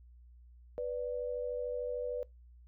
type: tone pair together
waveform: sine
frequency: 493.9 / 587.3 Hz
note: B4 / D5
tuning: 0 / 0 cents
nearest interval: minor third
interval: 300 cents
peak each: -35 / -39 dBFS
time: 0.78-2.23 s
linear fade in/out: 0 ms
effects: noise-tail reverb RT60 0.2 s tail -23 dB re dry + added 60 Hz sine -54 dBFS peak until 2.67 s